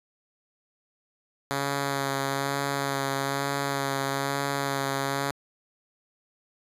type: tone with vibrato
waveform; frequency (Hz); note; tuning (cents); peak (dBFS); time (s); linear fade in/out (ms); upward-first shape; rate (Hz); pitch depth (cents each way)
5% pulse; 138.59; C#3; 0; -15; 1.51-5.31; 0; sine; 1.1; 19
effects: resampled to 32000 Hz